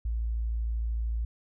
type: tone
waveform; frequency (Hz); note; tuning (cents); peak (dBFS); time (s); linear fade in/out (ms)
sine; 56.6; A1; +50; -27; 0.05-1.25; 5
effects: none